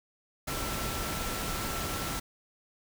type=tone in noise; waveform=sine; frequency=1341 Hz; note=E6; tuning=29 cents sharp; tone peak=-41 dBFS; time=0.47-2.2 s; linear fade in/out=10 ms; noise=pink; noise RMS=-34 dBFS; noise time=0.47-2.2 s; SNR=-10 dB; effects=none